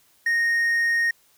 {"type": "tone", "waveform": "triangle", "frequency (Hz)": 1858, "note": "A#6", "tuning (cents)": -6, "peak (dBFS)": -17, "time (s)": [0.26, 1.11], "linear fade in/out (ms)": 5, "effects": ["white hiss -60 dBFS RMS until 1.37 s"]}